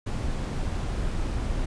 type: noise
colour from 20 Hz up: brown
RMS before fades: -28 dBFS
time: 0.06-1.66 s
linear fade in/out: 10 ms
effects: resampled to 22050 Hz